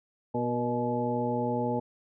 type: harmonic tone with a mistuned harmonic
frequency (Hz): 121.9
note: B2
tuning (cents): -22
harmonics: 1 / 2 / 3 / 4 / 5 / 7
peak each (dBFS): -35 / -31 / -37 / -32 / -36 / -33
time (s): 0.34-1.8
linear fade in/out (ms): 10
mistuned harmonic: 4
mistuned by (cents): -35
effects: none